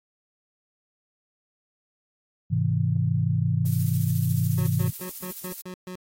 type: chord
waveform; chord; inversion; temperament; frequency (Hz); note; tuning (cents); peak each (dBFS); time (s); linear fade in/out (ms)
sine; Ab augmented; none; just; 103.83 / 129.78 / 162.23; Ab2 / C3 / E3; 0 / -14 / -27; -25; 2.5-4.91; 20
type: noise with tremolo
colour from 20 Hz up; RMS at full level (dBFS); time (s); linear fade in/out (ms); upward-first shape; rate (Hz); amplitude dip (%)
violet; -35; 3.65-5.62; 10; square; 14; 35
type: tone bursts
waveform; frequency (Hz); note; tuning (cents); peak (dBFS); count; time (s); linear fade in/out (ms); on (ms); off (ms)
25% pulse; 182.9; F#3; -20; -31; 7; 4.58-5.955; 2; 85; 130
effects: AAC 48 kbps